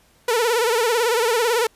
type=tone with vibrato; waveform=sawtooth; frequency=465.1 Hz; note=A#4; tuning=4 cents flat; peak=-13 dBFS; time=0.28-1.67 s; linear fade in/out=5 ms; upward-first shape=sine; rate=18 Hz; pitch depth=110 cents each way; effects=pink hiss -57 dBFS RMS until 1.75 s + resampled to 32000 Hz